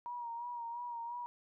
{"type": "tone with vibrato", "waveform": "sine", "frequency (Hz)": 949, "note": "A#5", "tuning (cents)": 31, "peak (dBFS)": -39, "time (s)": [0.06, 1.26], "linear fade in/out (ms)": 0, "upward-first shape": "sine", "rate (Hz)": 2.9, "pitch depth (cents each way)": 41, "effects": []}